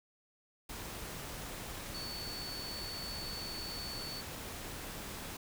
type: tone in noise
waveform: sine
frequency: 4466 Hz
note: C#8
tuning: 12 cents sharp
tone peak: -42 dBFS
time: 1.94-4.21 s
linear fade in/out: 5 ms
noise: pink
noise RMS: -44 dBFS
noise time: 0.69-5.37 s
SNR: -1 dB
effects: none